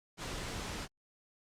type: noise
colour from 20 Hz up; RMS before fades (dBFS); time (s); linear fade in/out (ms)
pink; -40; 0.17-0.88; 50
effects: low-pass 8000 Hz 12 dB/octave + Opus 48 kbps